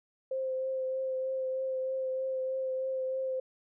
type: tone with vibrato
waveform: sine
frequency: 523.3 Hz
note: C5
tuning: in tune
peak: -30 dBFS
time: 0.31-3.4 s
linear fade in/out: 5 ms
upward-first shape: triangle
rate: 3.2 Hz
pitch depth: 17 cents each way
effects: none